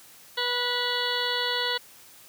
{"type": "harmonic tone", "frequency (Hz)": 489, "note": "B4", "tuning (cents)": -17, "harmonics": [1, 2, 3, 4, 6, 7, 8, 9], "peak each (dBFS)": [-33, -33, -33, -33, -33, -33, -33, -33], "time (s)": [0.37, 1.78], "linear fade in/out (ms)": 10, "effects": ["white hiss -51 dBFS RMS until 2.28 s", "high-pass 80 Hz 12 dB/octave"]}